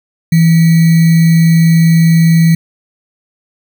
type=tone with sample-and-hold; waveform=sine; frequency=164.81 Hz; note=E3; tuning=in tune; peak=-4 dBFS; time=0.32-2.55 s; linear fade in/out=5 ms; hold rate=2100 Hz; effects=none